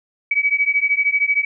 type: beating tone pair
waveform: sine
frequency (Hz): 2270 / 2283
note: C#7 / D7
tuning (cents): +41 / -50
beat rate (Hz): 13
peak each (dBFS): -18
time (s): 0.31-1.45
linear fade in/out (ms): 5
effects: none